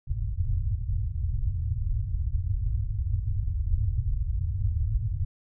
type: low-pass noise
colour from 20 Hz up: white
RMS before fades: -27 dBFS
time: 0.07-5.25 s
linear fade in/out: 5 ms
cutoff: 110 Hz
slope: 48 dB/octave
effects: none